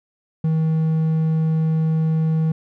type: tone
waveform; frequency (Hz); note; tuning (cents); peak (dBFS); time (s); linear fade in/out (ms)
triangle; 159.4; D#3; +42; -14; 0.44-2.52; 5
effects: none